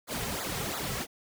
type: noise with flanger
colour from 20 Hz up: pink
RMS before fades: -34 dBFS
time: 0.07-1.07 s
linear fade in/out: 50 ms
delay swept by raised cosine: 0.34 to 3.44 ms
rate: 2.9 Hz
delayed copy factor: -0.95
effects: none